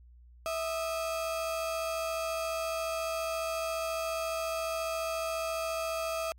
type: tone pair together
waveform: 35% pulse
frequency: 652.7 / 1231 Hz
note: E5 / D#6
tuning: -17 / -19 cents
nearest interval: major seventh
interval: 1098 cents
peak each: -30 / -37 dBFS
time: 0.46-6.32 s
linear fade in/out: 0 ms
effects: added 60 Hz sine -52 dBFS peak until 6.38 s + MP3 64 kbps